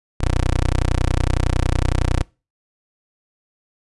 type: tone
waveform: 15% pulse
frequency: 30.87 Hz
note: B0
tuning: in tune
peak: -10 dBFS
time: 0.2-2.23 s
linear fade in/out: 10 ms
effects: noise-tail reverb RT60 0.3 s tail -24 dB re dry + resampled to 24000 Hz